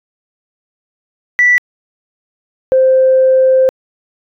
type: tone pair in turn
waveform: sine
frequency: 1965 / 522.3 Hz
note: B6 / C5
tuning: -9 / -3 cents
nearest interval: octave + major seventh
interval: 2294 cents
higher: first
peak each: -5 dBFS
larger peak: neither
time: 1.39-1.58 / 2.72-3.69 s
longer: second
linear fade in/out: 0 ms
effects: tanh soft clip ceiling -1 dBFS